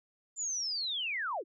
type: linear sweep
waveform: sine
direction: down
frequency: 7230 to 276.6 Hz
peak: -32 dBFS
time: 0.36-1.44 s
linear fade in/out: 50 ms
effects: none